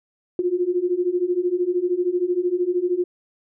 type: beating tone pair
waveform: sine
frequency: 349.2 / 362.2 Hz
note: F4 / F#4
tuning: 0 / -37 cents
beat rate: 13 Hz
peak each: -23 / -21 dBFS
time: 0.39-3.04 s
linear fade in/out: 2 ms
effects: none